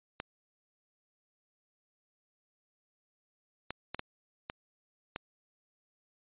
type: clicks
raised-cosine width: 0.3 ms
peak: -20 dBFS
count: 6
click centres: 0.201 / 3.706 / 3.946 / 3.994 / 4.499 / 5.161 s
effects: resampled to 8000 Hz